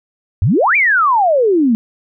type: exponential two-way sweep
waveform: sine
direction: up then down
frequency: 81 to 2443 to 216.4 Hz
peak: -9 dBFS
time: 0.42-1.75 s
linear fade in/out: 0 ms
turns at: 0.76 s
effects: none